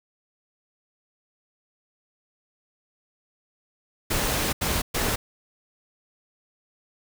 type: noise bursts at uneven times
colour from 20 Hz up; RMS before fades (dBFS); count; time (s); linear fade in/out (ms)
pink; -25; 3; 4.1-4.53 / 4.61-4.82 / 4.94-5.16; 10
effects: none